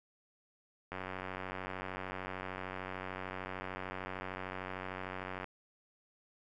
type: click train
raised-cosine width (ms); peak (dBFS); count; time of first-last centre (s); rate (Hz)
0.5; -25; 423; 0.92-5.443; 93.3
effects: none